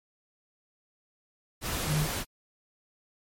sine tone in noise, 152.2 Hz, D#3, 38 cents flat, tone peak -25 dBFS, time 1.86-2.08 s, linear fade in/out 50 ms, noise pink, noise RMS -32 dBFS, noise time 1.61-2.25 s, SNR +4 dB, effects MP3 64 kbps

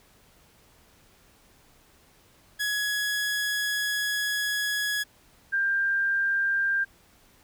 sawtooth / sine tone pair in turn, 1678 / 1591.2 Hz, G#6 / G6, +17 / +25 cents, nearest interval minor second, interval 92 cents, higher first, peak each -22 dBFS, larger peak neither, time 2.59-5.04 / 5.52-6.85 s, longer first, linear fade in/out 20 ms, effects pink hiss -59 dBFS RMS until 7.43 s

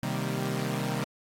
sawtooth chord, C minor seventh, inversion none, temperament equal with one note detuned, 130.28 / 155.56 / 196 / 233.1 Hz, C3 / Eb3 / G3 / Bb3, -7 / 0 / 0 / 0 cents, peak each -29 / -30 / -30 / -33 dBFS, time 0.03-1.04 s, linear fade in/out 0 ms, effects AAC 48 kbps

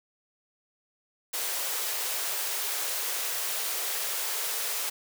white high-pass noise, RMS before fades -31 dBFS, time 1.33-4.9 s, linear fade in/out 10 ms, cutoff 380 Hz, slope 48 dB/octave, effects none

